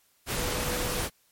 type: tone in noise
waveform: sine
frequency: 493.9 Hz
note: B4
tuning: in tune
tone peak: -36 dBFS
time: 0.34-1.04 s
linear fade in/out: 50 ms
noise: pink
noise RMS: -30 dBFS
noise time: 0.26-1.1 s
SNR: -9 dB
effects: white hiss -66 dBFS RMS until 1.31 s + MP3 64 kbps